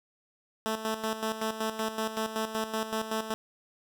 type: tone with tremolo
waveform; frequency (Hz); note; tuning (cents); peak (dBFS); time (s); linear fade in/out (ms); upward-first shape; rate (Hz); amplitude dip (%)
10% pulse; 220; A3; 0; -20; 0.66-3.34; 0; square; 5.3; 65
effects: none